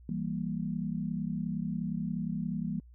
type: chord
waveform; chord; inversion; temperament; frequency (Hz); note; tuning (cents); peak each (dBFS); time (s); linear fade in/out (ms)
sine; E diminished; none; equal; 164.81 / 196 / 233.1; E3 / G3 / Bb3; 0 / 0 / 0; -35 / -35 / -36; 0.09-2.8; 2
effects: added 60 Hz sine -51 dBFS peak until 2.94 s